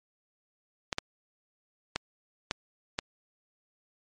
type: clicks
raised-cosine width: 0.2 ms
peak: -11 dBFS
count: 5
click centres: 0.928 / 0.984 / 1.96 / 2.511 / 2.989 s
effects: MP3 48 kbps